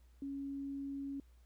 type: tone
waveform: sine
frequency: 277.2 Hz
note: C#4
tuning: in tune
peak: -39 dBFS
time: 0.22-1.2 s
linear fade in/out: 2 ms
effects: added 60 Hz sine -60 dBFS peak until 1.45 s + pink hiss -75 dBFS RMS until 1.45 s